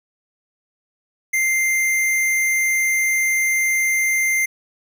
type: tone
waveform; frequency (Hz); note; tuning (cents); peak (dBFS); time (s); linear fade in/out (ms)
square; 2093; C7; 0; -17; 1.33-4.46; 10
effects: 9-bit